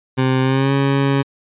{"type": "tone with pitch glide", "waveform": "20% pulse", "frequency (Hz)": [130.6, 138.21], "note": ["C3", "C#3"], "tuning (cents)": [-3, -5], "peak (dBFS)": -9, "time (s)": [0.17, 1.23], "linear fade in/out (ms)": 20, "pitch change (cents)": 98, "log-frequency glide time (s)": [0.42, 0.73], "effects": ["resampled to 8000 Hz"]}